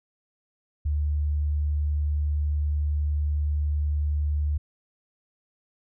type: tone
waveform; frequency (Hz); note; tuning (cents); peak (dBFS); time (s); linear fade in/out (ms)
sine; 74.1; D2; +16; -22; 0.85-4.58; 10
effects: none